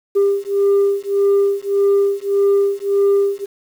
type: beating tone pair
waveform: sine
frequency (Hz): 398.3 / 400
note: G4 / G4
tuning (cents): +28 / +35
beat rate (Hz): 1.7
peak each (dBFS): -14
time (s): 0.15-3.46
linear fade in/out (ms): 20
effects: tanh soft clip ceiling -9 dBFS + 7-bit